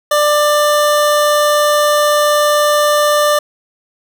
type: tone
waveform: 25% pulse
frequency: 593 Hz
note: D5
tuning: 17 cents sharp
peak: -6 dBFS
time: 0.11-3.39 s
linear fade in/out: 5 ms
effects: none